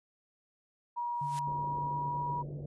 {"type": "tone with pitch glide", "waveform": "sine", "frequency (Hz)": [956, 964.3], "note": ["A#5", "B5"], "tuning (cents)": [43, -42], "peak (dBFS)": -32, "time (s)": [0.96, 2.43], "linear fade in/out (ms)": 20, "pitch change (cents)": 15, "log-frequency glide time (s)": [1.38, 2.04]}
{"type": "noise with exponential growth", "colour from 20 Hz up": "white", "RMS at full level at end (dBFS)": -42, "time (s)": [1.14, 1.39], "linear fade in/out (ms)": 0, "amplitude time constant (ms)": 53}
{"type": "tone with tremolo", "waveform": "sine", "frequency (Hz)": 144.9, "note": "D3", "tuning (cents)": -23, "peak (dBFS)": -37, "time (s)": [1.21, 2.66], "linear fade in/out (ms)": 5, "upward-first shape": "sine", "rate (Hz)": 8.4, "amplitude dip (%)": 40}
{"type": "low-pass noise", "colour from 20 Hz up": "white", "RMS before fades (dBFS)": -48, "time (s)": [1.47, 2.66], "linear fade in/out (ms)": 5, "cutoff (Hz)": 580, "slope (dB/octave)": 48}
{"effects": ["resampled to 24000 Hz"]}